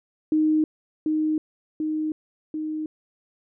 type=tone with echo; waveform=sine; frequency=310 Hz; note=D#4; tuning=6 cents flat; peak=-17 dBFS; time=0.32-0.64 s; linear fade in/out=2 ms; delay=740 ms; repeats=3; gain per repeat=-3 dB; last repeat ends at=2.86 s; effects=none